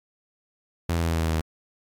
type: tone with pitch steps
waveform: sawtooth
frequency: 84.6 / 83.87 / 83.15 / 82.43 / 81.72 / 81.01 / 80.31 / 79.62 Hz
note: E2 / E2 / E2 / E2 / E2 / E2 / E2 / D#2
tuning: +45 / +30 / +16 / 0 / -14 / -30 / -45 / +40 cents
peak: -18 dBFS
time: 0.89-1.41 s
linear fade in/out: 5 ms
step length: 65 ms
effects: MP3 96 kbps